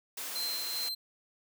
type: noise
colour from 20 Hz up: white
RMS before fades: -39 dBFS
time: 0.17-0.89 s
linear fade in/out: 5 ms
type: tone with tremolo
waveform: 45% pulse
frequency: 4120 Hz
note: C8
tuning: 28 cents flat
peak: -32 dBFS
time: 0.35-0.95 s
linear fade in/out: 10 ms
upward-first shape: sine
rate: 2.5 Hz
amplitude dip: 35%
effects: high-pass 300 Hz 12 dB/octave